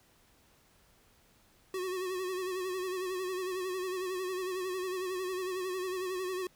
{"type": "tone with vibrato", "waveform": "square", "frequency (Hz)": 370, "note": "F#4", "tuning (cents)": 0, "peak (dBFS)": -34, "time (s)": [1.74, 6.47], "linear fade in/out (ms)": 2, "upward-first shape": "sine", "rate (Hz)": 11, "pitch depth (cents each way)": 52, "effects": ["pink hiss -65 dBFS RMS until 6.55 s"]}